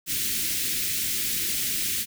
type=band-stop noise; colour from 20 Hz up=white; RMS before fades=-27 dBFS; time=0.06-2.06 s; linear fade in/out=50 ms; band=360 to 1900 Hz; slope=24 dB/octave; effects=none